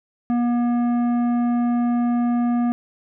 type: tone with tanh clipping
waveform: triangle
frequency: 240 Hz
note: B3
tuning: 49 cents flat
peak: -19 dBFS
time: 0.3-2.72 s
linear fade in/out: 0 ms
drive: 15 dB
effects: none